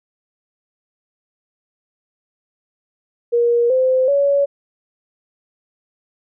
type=tone with pitch steps; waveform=sine; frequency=473.8 / 516.7 / 563.4 Hz; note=A#4 / C5 / C#5; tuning=+28 / -22 / +28 cents; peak=-12 dBFS; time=3.32-4.46 s; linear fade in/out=20 ms; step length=380 ms; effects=none